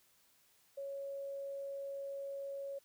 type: tone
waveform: sine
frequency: 554.4 Hz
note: C#5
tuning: in tune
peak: -40 dBFS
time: 0.77-2.79 s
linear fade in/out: 10 ms
effects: white hiss -70 dBFS RMS until 2.84 s